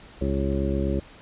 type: harmonic tone with a mistuned harmonic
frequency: 68.2 Hz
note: C#2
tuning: 28 cents flat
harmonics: 1 / 2 / 3 / 4 / 5 / 6 / 8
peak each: -26 / -31 / -29 / -33 / -30 / -33 / -33 dBFS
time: 0.21-1 s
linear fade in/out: 5 ms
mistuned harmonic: 8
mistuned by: +17 cents
effects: pink hiss -48 dBFS RMS until 1.21 s + resampled to 8000 Hz

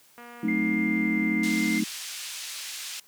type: click train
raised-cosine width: 0.5 ms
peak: -31 dBFS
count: 383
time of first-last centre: 0.18-1.778 s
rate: 239 Hz
type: chord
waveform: sine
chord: F# diminished seventh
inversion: none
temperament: equal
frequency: 185 / 220 / 261.6 / 311.1 Hz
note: F#3 / A3 / C4 / Eb4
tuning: 0 / 0 / 0 / 0 cents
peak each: -32 / -26 / -32 / -28 dBFS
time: 0.43-1.84 s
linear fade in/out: 5 ms
type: tone with pitch glide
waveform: sine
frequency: 2106 to 2093 Hz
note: C7 to C7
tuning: +11 to 0 cents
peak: -28 dBFS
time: 0.48-1.8 s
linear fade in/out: 5 ms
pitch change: -11 cents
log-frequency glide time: 0.72-1.19 s
type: band-pass noise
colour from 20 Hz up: pink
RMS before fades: -37 dBFS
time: 1.43-3 s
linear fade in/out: 5 ms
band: 2900 to 9400 Hz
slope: 12 dB/octave
effects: white hiss -58 dBFS RMS until 3.07 s + high-pass 100 Hz 12 dB/octave

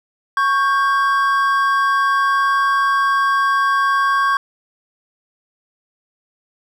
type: tone pair together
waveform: triangle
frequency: 1108.7 / 1590.7 Hz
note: C#6 / G6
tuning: 0 / +25 cents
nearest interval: tritone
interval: 625 cents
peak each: -13 / -17 dBFS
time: 0.37-4.37 s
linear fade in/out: 2 ms
effects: none

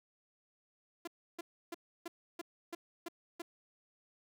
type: tone bursts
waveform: sawtooth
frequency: 341.1 Hz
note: F4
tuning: 41 cents flat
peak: -36 dBFS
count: 8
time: 1.05-3.42 s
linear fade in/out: 5 ms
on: 25 ms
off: 310 ms
effects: none

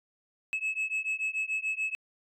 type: beating tone pair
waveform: sine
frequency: 2585 / 2591.9 Hz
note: E7 / E7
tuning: -34 / -30 cents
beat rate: 6.9 Hz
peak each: -30 dBFS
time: 0.53-1.95 s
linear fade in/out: 0 ms
effects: tanh soft clip ceiling -26 dBFS

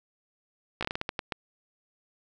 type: slowing click train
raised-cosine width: 0.3 ms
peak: -14 dBFS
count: 10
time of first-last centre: 0.81-1.322 s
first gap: 16 ms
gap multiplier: 1.3
effects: none

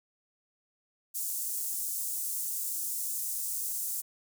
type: high-pass noise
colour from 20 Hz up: pink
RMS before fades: -34 dBFS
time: 1.14-4.02 s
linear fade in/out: 20 ms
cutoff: 7600 Hz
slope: 24 dB/octave
effects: none

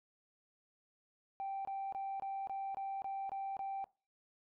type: tone bursts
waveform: sine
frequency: 782 Hz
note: G5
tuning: 4 cents flat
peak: -36 dBFS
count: 9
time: 1.4-3.842 s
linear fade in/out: 0 ms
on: 250 ms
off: 24 ms
effects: noise-tail reverb RT60 0.3 s tail -22 dB re dry + tanh soft clip ceiling -35 dBFS

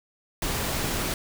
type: noise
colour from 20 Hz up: pink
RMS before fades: -28 dBFS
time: 0.42-1.14 s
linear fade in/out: 2 ms
type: clicks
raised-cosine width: 3 ms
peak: -18 / -20 dBFS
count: 2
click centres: 0.844 / 0.986 s
effects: none

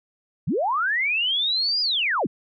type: linear two-way sweep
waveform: sine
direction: up then down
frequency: 106 to 4978 to 106 Hz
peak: -20 dBFS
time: 0.47-2.27 s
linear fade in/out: 10 ms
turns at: 1.81 s
effects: none

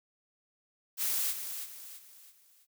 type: noise with echo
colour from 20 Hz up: blue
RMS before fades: -31 dBFS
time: 0.97-1.35 s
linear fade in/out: 50 ms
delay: 330 ms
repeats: 4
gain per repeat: -8 dB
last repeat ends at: 2.67 s
effects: none

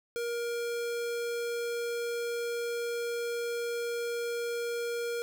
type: tone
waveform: square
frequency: 471.9 Hz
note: A#4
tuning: 21 cents sharp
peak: -32 dBFS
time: 0.16-5.22 s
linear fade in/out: 0 ms
effects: none

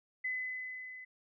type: tone with level ramp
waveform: sine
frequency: 2018 Hz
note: B6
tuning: 37 cents sharp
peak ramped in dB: -32 to -46 dBFS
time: 0.24-1.05 s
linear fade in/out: 10 ms
effects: none

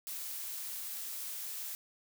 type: noise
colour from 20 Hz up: blue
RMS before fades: -41 dBFS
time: 0.07-1.75 s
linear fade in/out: 0 ms
effects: none

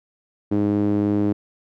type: tone with band-pass filter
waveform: sawtooth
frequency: 103 Hz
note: G#2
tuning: 14 cents flat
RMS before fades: -20 dBFS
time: 0.51-1.33 s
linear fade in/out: 10 ms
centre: 300 Hz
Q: 2.6
effects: none

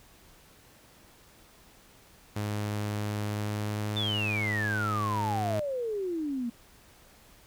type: tone with pitch glide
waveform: sawtooth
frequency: 104.5 to 105.29 Hz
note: G#2 to G#2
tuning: +11 to +24 cents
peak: -26 dBFS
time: 2.36-5.6 s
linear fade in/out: 5 ms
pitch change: +13 cents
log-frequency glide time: 3.17-3.79 s
type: exponential sweep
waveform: sine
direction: down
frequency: 3606 to 228.8 Hz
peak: -29 dBFS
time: 3.96-6.5 s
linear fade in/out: 10 ms
effects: pink hiss -57 dBFS RMS until 7.46 s

